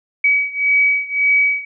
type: beating tone pair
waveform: sine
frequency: 2272 / 2273.8 Hz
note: C#7 / C#7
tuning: +42 / +43 cents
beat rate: 1.8 Hz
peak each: -15 / -17 dBFS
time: 0.24-1.65 s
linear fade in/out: 5 ms
effects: none